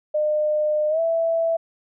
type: tone with pitch glide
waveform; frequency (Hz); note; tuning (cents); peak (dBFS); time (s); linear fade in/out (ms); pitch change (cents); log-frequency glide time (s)
sine; 606 to 660.8; D#5 to E5; -46 to +4; -18; 0.14-1.57; 10; +150; 0.89-1
effects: none